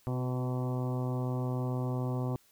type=harmonic tone with a mistuned harmonic; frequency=126.6 Hz; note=B2; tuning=43 cents sharp; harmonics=1 / 2 / 3 / 4 / 5 / 6 / 7 / 8 / 9; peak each=-31 / -37 / -41 / -43 / -45 / -47 / -48 / -49 / -50 dBFS; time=0.07-2.36 s; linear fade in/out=0 ms; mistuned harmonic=3; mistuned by=-19 cents; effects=white hiss -65 dBFS RMS until 2.51 s